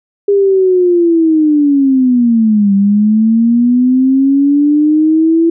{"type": "linear two-way sweep", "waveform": "sine", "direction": "down then up", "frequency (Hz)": [405.9, 196, 334.7], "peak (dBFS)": -6, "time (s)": [0.28, 5.5], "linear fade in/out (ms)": 5, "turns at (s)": 2.74, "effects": []}